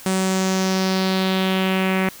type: tone with low-pass filter sweep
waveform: sawtooth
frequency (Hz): 188.8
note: F#3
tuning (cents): +35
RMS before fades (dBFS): -20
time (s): 0.06-2.09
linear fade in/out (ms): 2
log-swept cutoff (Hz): 9000 to 2200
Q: 2.8
effects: white hiss -41 dBFS RMS until 2.2 s